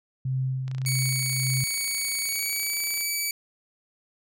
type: tone with tremolo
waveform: sine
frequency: 130.81 Hz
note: C3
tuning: in tune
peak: -23 dBFS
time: 0.25-1.64 s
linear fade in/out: 5 ms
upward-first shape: sine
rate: 1.7 Hz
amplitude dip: 45%
type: click train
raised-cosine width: 0.2 ms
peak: -26 dBFS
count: 69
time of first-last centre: 0.68-3.009 s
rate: 29.2 Hz
type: tone with pitch glide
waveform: 10% pulse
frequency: 2242 to 2293 Hz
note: C#7 to D7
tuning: +19 to -42 cents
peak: -17 dBFS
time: 0.86-3.31 s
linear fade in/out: 2 ms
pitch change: +39 cents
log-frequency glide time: 2.22-2.78 s
effects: none